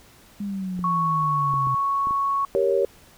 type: exponential sweep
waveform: sine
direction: down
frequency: 205.5 to 129.1 Hz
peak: -26 dBFS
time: 0.4-1.75 s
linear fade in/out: 5 ms
type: clicks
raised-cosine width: 3 ms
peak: -25 dBFS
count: 5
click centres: 0.792 / 1.539 / 1.671 / 2.071 / 2.109 s
type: tone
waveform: sine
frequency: 1108.7 Hz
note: C#6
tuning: in tune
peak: -20 dBFS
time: 0.84-2.45 s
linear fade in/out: 2 ms
type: chord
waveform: sine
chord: G diminished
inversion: none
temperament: equal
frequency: 392 / 466.2 / 554.4 Hz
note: G4 / Bb4 / Db5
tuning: 0 / 0 / 0 cents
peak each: -22 / -23 / -22 dBFS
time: 2.55-2.85 s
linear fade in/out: 0 ms
effects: pink hiss -52 dBFS RMS until 3.17 s